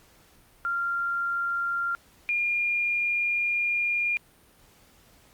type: tone pair in turn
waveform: sine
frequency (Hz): 1387 / 2413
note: F6 / D7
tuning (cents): -12 / +46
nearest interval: minor seventh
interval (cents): 958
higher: second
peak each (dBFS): -25 / -23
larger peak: second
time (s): 0.65-1.95 / 2.29-4.17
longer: second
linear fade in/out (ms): 0
effects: pink hiss -58 dBFS RMS until 5.33 s + Opus 48 kbps